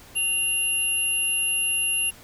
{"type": "tone pair together", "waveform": "sine", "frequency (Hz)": [2784, 11094], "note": ["F7", "F9"], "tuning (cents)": [-6, -13], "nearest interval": "2 octaves", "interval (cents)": 2393, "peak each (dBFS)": -24, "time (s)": [0.15, 2.11], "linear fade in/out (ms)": 20, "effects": ["pink hiss -48 dBFS RMS until 2.23 s"]}